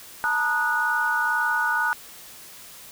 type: tone cluster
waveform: sine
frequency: 880 / 942 / 1234 / 1470 Hz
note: A5 / A#5 / D#6 / F#6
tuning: 0 / +18 / -15 / -12 cents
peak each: -29 / -29 / -29 / -22 dBFS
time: 0.24-1.93 s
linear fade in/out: 0 ms
effects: white hiss -44 dBFS RMS until 2.91 s